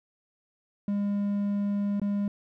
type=tone with dropouts; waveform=triangle; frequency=202.7 Hz; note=G#3; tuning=42 cents flat; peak=-23 dBFS; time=0.88-2.28 s; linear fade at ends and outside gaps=2 ms; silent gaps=1.998-2.016 s; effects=none